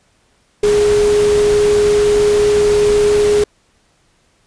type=tone in noise; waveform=sine; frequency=415.3 Hz; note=G#4; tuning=in tune; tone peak=-9 dBFS; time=0.63-3.44 s; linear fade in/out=5 ms; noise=pink; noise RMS=-23 dBFS; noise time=0.63-3.44 s; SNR=+11 dB; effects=pink hiss -57 dBFS RMS until 4.46 s + resampled to 22050 Hz